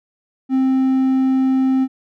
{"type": "tone", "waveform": "triangle", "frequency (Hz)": 263, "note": "C4", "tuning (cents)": 9, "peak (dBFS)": -11, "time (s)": [0.49, 1.88], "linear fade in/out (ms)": 50, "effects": []}